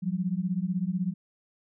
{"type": "beating tone pair", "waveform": "sine", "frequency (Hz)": [174.61, 190.61], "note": ["F3", "G3"], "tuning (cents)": [0, -48], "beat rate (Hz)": 16, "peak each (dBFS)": -29, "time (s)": [0.02, 1.14], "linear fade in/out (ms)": 20, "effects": []}